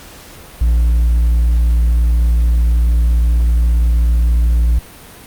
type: tone with hard clipping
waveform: sine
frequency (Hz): 58.27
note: A#1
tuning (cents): 0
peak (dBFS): -10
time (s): 0.61-4.79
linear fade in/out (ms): 5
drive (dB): 2
effects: pink hiss -37 dBFS RMS until 5.26 s + Opus 48 kbps